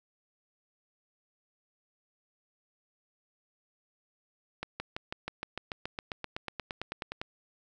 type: accelerating click train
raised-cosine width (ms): 0.3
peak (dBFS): -19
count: 21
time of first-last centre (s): 4.63-7.215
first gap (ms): 170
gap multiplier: 0.97
effects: none